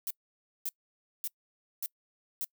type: noise bursts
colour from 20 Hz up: violet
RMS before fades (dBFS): -34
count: 5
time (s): 0.07-2.445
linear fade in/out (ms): 0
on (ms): 35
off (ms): 550
effects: noise-tail reverb RT60 0.1 s tail -25 dB re dry